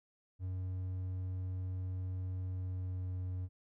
triangle tone with pitch glide, 92.5 to 91.7 Hz, F#2 to F#2, 0 to -15 cents, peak -34 dBFS, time 0.39-3.49 s, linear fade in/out 50 ms, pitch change -15 cents, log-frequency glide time 2.43-3.21 s, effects none

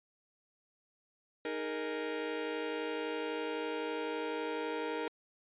sawtooth chord, D# suspended fourth, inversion none, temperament just, 311.1 / 414.8 / 466.7 Hz, D#4 / G#4 / A#4, 0 / -2 / +2 cents, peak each -36 / -38 / -33 dBFS, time 1.45-5.08 s, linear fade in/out 2 ms, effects resampled to 8000 Hz

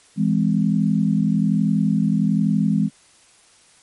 sine chord, E augmented, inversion none, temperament just, 164.81 / 206 / 257.5 Hz, E3 / G#3 / B#3, 0 / -14 / -28 cents, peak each -20 / -18 / -23 dBFS, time 0.16-2.9 s, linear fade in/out 50 ms, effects white hiss -53 dBFS RMS until 3.82 s + MP3 48 kbps

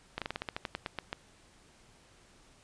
slowing click train, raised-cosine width 0.3 ms, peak -18 dBFS, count 13, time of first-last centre 0.18-1.129 s, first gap 37 ms, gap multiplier 1.13, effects pink hiss -61 dBFS RMS until 2.63 s + resampled to 22050 Hz

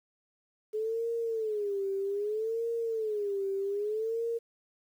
sine tone with vibrato, 425.5 Hz, G#4, 42 cents sharp, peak -29 dBFS, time 0.73-4.39 s, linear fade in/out 20 ms, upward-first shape sine, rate 0.63 Hz, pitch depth 150 cents each way, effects 10-bit

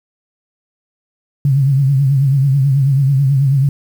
sine tone with vibrato, 137 Hz, C#3, 20 cents flat, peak -9 dBFS, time 1.45-3.69 s, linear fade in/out 2 ms, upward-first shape triangle, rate 9.2 Hz, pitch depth 100 cents each way, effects 7-bit

